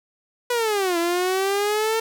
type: linear two-way sweep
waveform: sawtooth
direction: down then up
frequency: 493.9 to 335.4 to 452.6 Hz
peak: -16 dBFS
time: 0.5-2 s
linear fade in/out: 5 ms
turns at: 0.98 s
effects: none